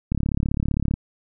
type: click train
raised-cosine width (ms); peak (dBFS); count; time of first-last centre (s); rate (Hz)
5; -10; 30; 0.12-0.939; 35.4
effects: none